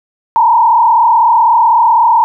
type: tone with frequency modulation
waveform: sine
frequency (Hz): 930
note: A#5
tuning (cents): -4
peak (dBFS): -5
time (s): 0.36-2.24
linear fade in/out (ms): 0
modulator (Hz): 36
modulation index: 1.4
effects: none